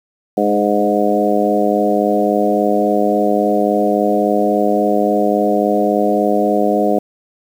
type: harmonic tone with a mistuned harmonic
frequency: 103.6 Hz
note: G#2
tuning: 4 cents flat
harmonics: 2 / 3 / 4 / 5 / 6 / 7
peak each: -19 / -19 / -19 / -19 / -19 / -19 dBFS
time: 0.37-6.99 s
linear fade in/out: 5 ms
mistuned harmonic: 3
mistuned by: -17 cents
effects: 7-bit